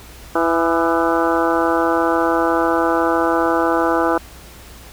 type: harmonic tone with a mistuned harmonic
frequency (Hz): 166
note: E3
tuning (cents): +12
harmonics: 2 / 3 / 4 / 5 / 6 / 7 / 8 / 9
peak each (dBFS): -19 / -21 / -22 / -23 / -24 / -24 / -25 / -26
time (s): 0.35-4.18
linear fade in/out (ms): 5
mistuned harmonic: 7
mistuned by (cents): +61
effects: added 60 Hz sine -41 dBFS peak until 4.92 s + pink hiss -41 dBFS RMS until 4.92 s